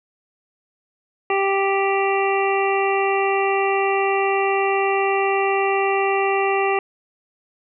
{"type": "harmonic tone", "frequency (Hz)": 392, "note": "G4", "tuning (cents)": 0, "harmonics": [1, 2, 3, 5, 6, 7], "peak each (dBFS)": [-20, -22, -26, -28, -29, -28], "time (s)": [1.3, 6.79], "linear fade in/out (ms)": 2, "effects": []}